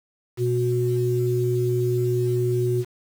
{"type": "tone pair together", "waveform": "sine", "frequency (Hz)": [122.1, 365.9], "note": ["B2", "F#4"], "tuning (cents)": [-19, -19], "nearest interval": "octave + perfect fifth", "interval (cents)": 1900, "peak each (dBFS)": -22, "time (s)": [0.37, 2.85], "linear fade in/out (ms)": 50, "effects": ["7-bit"]}